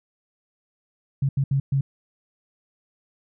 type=tone bursts at uneven times; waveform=sine; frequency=137.1 Hz; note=C#3; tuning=19 cents flat; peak=-18 dBFS; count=4; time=1.22-1.29 / 1.37-1.44 / 1.51-1.6 / 1.72-1.81 s; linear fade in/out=5 ms; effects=none